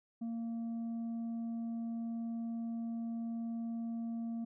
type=tone with tanh clipping; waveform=triangle; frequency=230.2 Hz; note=A#3; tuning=22 cents flat; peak=-37 dBFS; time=0.21-4.45 s; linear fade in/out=10 ms; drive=8 dB; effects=none